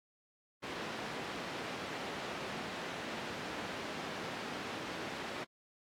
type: band-pass noise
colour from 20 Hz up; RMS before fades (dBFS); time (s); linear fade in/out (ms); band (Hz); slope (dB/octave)
pink; -42; 0.62-5.45; 20; 210 to 3400; 12
effects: AAC 64 kbps